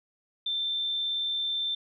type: tone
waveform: sine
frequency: 3561 Hz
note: A7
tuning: 20 cents sharp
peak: -27 dBFS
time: 0.46-1.75 s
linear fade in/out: 5 ms
effects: none